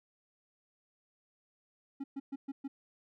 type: tone bursts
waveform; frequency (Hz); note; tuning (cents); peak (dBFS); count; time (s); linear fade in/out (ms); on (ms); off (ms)
triangle; 274.4; C#4; -17; -34; 5; 2-2.68; 10; 40; 120
effects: none